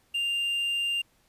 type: tone with quantisation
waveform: triangle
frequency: 2794 Hz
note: F7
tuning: in tune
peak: -24 dBFS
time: 0.14-1.02 s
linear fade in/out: 10 ms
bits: 9
effects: pink hiss -66 dBFS RMS until 1.28 s + resampled to 32000 Hz